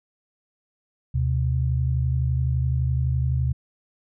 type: tone pair together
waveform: sine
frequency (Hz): 76 / 127.82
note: D#2 / C3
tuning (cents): -40 / -40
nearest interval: major sixth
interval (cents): 900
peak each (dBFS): -23 / -22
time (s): 1.14-3.53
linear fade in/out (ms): 10
effects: none